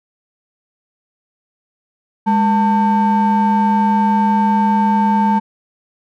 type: ring-modulated tone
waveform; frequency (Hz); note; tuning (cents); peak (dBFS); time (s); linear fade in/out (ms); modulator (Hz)
triangle; 343.9; F4; -27; -6; 2.26-5.4; 20; 551
effects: none